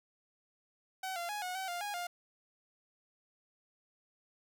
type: tone with pitch steps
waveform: sawtooth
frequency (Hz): 757 / 690 / 833 / 729 / 762 / 701 / 823 / 704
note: F#5 / F5 / G#5 / F#5 / G5 / F5 / G#5 / F5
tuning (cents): +39 / -21 / +5 / -26 / -49 / +6 / -16 / +14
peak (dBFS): -33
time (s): 1.03-2.07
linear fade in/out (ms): 5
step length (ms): 130
effects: none